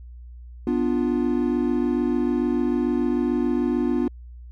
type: chord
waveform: triangle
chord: B diminished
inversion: none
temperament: equal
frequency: 246.9 / 293.7 / 349.2 Hz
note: B3 / D4 / F4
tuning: 0 / 0 / 0 cents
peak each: -21 / -23 / -23 dBFS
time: 0.67-4.08 s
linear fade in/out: 2 ms
effects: added 60 Hz sine -38 dBFS peak until 4.51 s